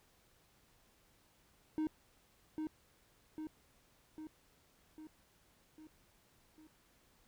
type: tone with echo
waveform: triangle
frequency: 311.1 Hz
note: D#4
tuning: in tune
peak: -31 dBFS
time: 1.78-1.87 s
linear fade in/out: 0 ms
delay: 800 ms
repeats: 6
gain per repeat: -4 dB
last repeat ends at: 6.67 s
effects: pink hiss -70 dBFS RMS until 7.27 s